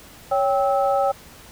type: tone cluster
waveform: sine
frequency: 557 / 787 / 1302 Hz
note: C#5 / G5 / E6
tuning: +8 / +7 / -22 cents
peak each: -20 / -20 / -27 dBFS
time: 0.31-1.12 s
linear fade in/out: 10 ms
effects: pink hiss -45 dBFS RMS until 1.51 s